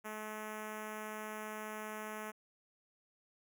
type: tone with notch filter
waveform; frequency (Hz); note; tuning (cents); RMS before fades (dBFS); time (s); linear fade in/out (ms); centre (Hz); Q
5% pulse; 214.8; A3; -41; -44; 0.04-2.32; 20; 4300; 0.53
effects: none